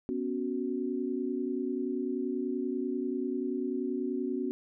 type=chord; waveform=sine; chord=B suspended second; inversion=none; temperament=equal; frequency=246.9 / 277.2 / 370 Hz; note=B3 / C#4 / F#4; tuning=0 / 0 / 0 cents; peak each=-34 dBFS; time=0.09-4.51 s; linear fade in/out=0 ms; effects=none